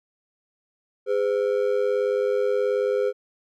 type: ring-modulated tone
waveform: triangle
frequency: 460 Hz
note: A#4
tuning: 23 cents flat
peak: -15 dBFS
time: 1.06-3.13 s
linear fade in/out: 50 ms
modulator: 49.3 Hz
effects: none